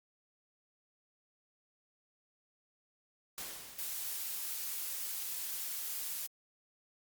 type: noise with exponential decay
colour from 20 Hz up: white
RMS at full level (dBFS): -41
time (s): 3.38-4.72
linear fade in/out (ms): 0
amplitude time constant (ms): 290
type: noise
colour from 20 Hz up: blue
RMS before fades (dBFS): -39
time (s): 3.78-6.27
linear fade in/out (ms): 10
effects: Opus 48 kbps